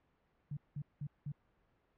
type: tone bursts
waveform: sine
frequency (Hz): 145.1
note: D3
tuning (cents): -21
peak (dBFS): -38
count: 4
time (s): 0.51-1.32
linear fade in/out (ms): 5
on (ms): 60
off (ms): 190
effects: pink hiss -75 dBFS RMS until 1.97 s + low-pass 2000 Hz 12 dB/octave

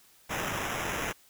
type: noise with sample-and-hold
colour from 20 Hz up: white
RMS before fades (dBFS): -33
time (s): 0.29-1.13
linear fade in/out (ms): 20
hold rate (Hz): 4410
effects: white hiss -60 dBFS RMS until 1.29 s

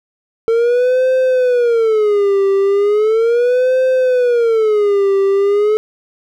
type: tone with vibrato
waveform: triangle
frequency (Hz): 450.4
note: A4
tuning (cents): +40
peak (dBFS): -8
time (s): 0.48-5.77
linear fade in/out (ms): 0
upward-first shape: sine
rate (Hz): 0.37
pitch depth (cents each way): 240
effects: none

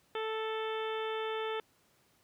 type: harmonic tone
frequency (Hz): 440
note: A4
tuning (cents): 0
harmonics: 1 / 2 / 3 / 4 / 5 / 6 / 7 / 8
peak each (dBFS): -35 / -41 / -42 / -46 / -48 / -49 / -48 / -48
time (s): 0.15-1.6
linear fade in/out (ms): 2
effects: pink hiss -69 dBFS RMS until 2.23 s + high-pass 80 Hz 12 dB/octave

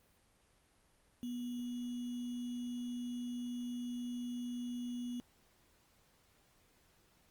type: tone with sample-and-hold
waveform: sine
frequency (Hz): 243.5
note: B3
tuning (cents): -24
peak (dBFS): -38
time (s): 1.23-5.2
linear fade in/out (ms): 0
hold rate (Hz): 3150
effects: pink hiss -70 dBFS RMS until 7.3 s + Opus 32 kbps

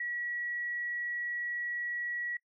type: tone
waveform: sine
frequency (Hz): 1926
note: B6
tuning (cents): -44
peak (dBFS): -33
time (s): 0-2.37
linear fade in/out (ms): 5
effects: noise-tail reverb RT60 0.1 s tail -23 dB re dry

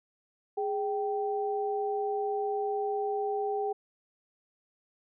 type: tone pair together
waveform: sine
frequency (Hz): 414.7 / 779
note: G#4 / G5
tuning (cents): -3 / -11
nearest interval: major seventh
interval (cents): 1092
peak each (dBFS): -30 / -32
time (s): 0.57-3.73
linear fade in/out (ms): 10
effects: none

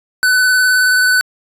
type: tone with vibrato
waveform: square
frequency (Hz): 1503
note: F#6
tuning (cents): +27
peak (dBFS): -10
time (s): 0.23-1.21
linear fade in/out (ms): 0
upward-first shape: sine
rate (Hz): 19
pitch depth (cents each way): 17
effects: resampled to 32000 Hz

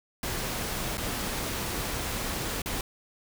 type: noise with dropouts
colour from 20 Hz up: pink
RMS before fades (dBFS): -32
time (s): 0.23-2.81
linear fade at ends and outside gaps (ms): 2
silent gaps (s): 0.972-0.979 / 2.619-2.659
effects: none

